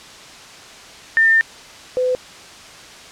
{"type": "tone pair in turn", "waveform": "sine", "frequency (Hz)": [1803, 505.9], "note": ["A6", "B4"], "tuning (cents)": [42, 42], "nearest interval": "octave + minor seventh", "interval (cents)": 2200, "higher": "first", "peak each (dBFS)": [-10, -15], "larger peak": "first", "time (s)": [[1.17, 1.41], [1.97, 2.15]], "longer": "first", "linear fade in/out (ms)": 0, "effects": ["white hiss -39 dBFS RMS until 3.11 s", "low-pass 6000 Hz 12 dB/octave"]}